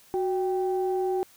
sine tone pair together, 370 / 784.9 Hz, F#4 / G5, 0 / +2 cents, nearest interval octave + minor second, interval 1302 cents, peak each -24 / -30 dBFS, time 0.14-1.23 s, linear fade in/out 0 ms, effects tanh soft clip ceiling -16 dBFS + white hiss -56 dBFS RMS until 1.36 s

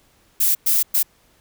violet noise bursts at uneven times, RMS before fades -17 dBFS, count 3, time 0.4-0.55 / 0.66-0.83 / 0.94-1.03 s, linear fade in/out 10 ms, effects pink hiss -58 dBFS RMS until 1.4 s

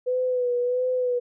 sine tone with vibrato, 497.2 Hz, B4, 12 cents sharp, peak -21 dBFS, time 0.06-1.2 s, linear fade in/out 20 ms, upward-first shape sine, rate 1.5 Hz, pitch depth 38 cents each way, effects none

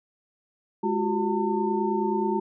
sine tone cluster, 209.7 / 351.4 / 380.8 / 901 Hz, G#3 / F4 / F#4 / A5, +17 / +11 / +50 / +41 cents, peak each -28 dBFS, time 0.83-2.4 s, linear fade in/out 10 ms, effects none

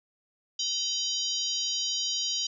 harmonic tone with a mistuned harmonic, 952 Hz, A#5, 36 cents sharp, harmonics 3 / 4 / 5 / 6 / 7, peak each -33 / -35 / -32 / -34 / -38 dBFS, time 0.59-2.47 s, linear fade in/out 5 ms, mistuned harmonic 3, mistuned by +130 cents, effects none

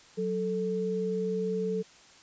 sine tone pair together, 185 / 440 Hz, F#3 / A4, 0 / 0 cents, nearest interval octave + minor third, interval 1500 cents, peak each -32 / -29 dBFS, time 0.17-1.83 s, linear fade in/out 20 ms, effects white hiss -55 dBFS RMS until 2.22 s + resampled to 16000 Hz

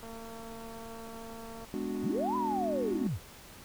click train, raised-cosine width 1 ms, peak -34 dBFS, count 368, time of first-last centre 0.03-1.647 s, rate 227 Hz
triangle chord, G# half-diminished seventh, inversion none, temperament equal with one note detuned, 207.7 / 250 / 293.7 / 370 Hz, G#3 / B3 / D4 / F#4, 0 / +21 / 0 / 0 cents, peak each -36 dBFS, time 1.74-3.07 s, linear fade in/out 0 ms
sine linear two-way sweep, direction up then down, 58.27 to 1023 to 58.27 Hz, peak -30 dBFS, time 2.02-3.19 s, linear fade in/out 50 ms, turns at 2.36 s
effects pink hiss -51 dBFS RMS until 3.64 s

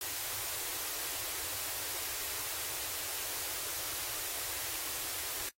white band-stop noise, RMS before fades -38 dBFS, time 0.01-5.49 s, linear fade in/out 2 ms, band 130 to 280 Hz, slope 96 dB/octave, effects noise-tail reverb RT60 0.1 s tail -20 dB re dry + AAC 48 kbps

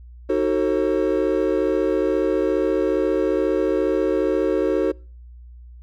triangle chord, D# diminished seventh, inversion none, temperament just, 311.1 / 373.4 / 448 / 537.6 Hz, D#4 / F#4 / A4 / C5, 0 / +16 / +31 / +47 cents, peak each -22 / -20 / -21 / -22 dBFS, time 0.29-4.92 s, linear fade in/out 10 ms, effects noise-tail reverb RT60 0.4 s tail -26 dB re dry + added 60 Hz sine -39 dBFS peak until 5.82 s

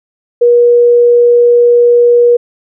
sine tone, 479.6 Hz, A#4, 49 cents sharp, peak -3 dBFS, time 0.41-2.37 s, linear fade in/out 10 ms, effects none

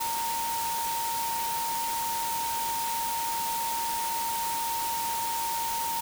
sine tone in noise, 922 Hz, A#5, 19 cents flat, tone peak -29 dBFS, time 0-6.01 s, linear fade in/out 10 ms, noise white, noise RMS -34 dBFS, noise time 0-6.01 s, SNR +2 dB, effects none

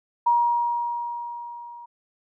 sine tone with level ramp, 950 Hz, A#5, 33 cents sharp, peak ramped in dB -15 to -39 dBFS, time 0.26-1.86 s, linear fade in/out 10 ms, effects none

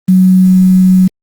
sine tone with quantisation, 185.7 Hz, F#3, 7 cents sharp, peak -3 dBFS, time 0.08-1.08 s, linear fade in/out 10 ms, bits 5, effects Opus 24 kbps

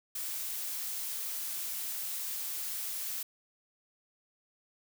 blue noise, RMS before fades -37 dBFS, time 0.15-3.23 s, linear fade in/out 5 ms, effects none

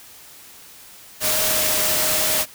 sine tone in noise, 622.3 Hz, D#5, in tune, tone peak -29 dBFS, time 1.2-2.46 s, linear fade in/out 50 ms, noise white, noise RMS -20 dBFS, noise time 1.2-2.46 s, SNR -12 dB, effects white hiss -44 dBFS RMS until 2.54 s

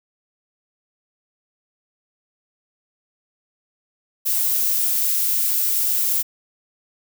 violet noise, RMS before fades -20 dBFS, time 4.25-6.23 s, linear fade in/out 20 ms, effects none

